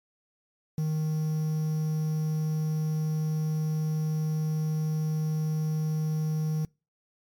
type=tone with quantisation; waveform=triangle; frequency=155.56 Hz; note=D#3; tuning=in tune; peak=-23 dBFS; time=0.78-6.65 s; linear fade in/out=2 ms; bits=8; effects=noise-tail reverb RT60 0.3 s tail -26 dB re dry + MP3 96 kbps